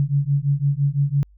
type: beating tone pair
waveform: sine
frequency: 138.59 / 144.49 Hz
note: C#3 / D3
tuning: 0 / -28 cents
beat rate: 5.9 Hz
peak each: -20 dBFS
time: 0-1.23 s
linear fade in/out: 0 ms
effects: added 50 Hz sine -48 dBFS peak until 1.37 s